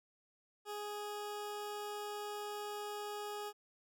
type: tone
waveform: 20% pulse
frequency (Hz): 415.3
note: G#4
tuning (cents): 0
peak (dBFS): -36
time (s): 0.65-3.53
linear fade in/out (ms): 50
effects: none